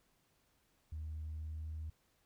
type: tone with pitch glide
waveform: sine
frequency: 77.78 to 78.55 Hz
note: D#2 to D#2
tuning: 0 to +17 cents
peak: -39 dBFS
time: 0.92-1.9 s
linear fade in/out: 5 ms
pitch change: +17 cents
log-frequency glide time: 1.24-1.78 s
effects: tanh soft clip ceiling -37 dBFS + pink hiss -75 dBFS RMS until 2.25 s